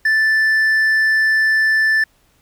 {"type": "tone with hard clipping", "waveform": "sine", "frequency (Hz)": 1760, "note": "A6", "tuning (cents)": 0, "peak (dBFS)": -13, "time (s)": [0.05, 2.04], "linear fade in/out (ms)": 5, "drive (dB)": 3, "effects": ["pink hiss -58 dBFS RMS until 2.41 s"]}